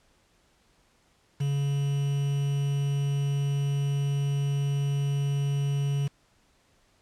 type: tone with quantisation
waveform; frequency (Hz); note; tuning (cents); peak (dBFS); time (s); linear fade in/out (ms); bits
triangle; 140.8; C#3; +27; -22; 1.4-6.08; 10; 7
effects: pink hiss -65 dBFS RMS until 7.01 s + low-pass 9000 Hz 12 dB/octave